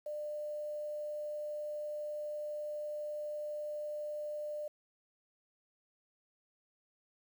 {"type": "tone with quantisation", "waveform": "sine", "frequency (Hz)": 598, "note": "D5", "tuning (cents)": 31, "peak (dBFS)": -37, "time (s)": [0.06, 4.68], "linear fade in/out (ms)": 5, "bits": 10, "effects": []}